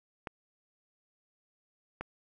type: clicks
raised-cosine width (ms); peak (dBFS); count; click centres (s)
0.5; -22; 2; 0.272 / 2.01
effects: none